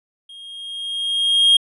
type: tone with level ramp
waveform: triangle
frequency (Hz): 3244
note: G#7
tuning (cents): -41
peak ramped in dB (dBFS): -36 to -7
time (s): 0.29-1.57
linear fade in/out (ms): 5
effects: resampled to 32000 Hz